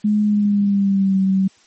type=tone with pitch glide; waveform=sine; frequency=210 to 191.46 Hz; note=G#3 to G3; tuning=+19 to -41 cents; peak=-13 dBFS; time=0.04-1.48 s; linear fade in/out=10 ms; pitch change=-160 cents; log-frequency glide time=0.23-1.18 s; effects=white hiss -53 dBFS RMS until 1.66 s + MP3 32 kbps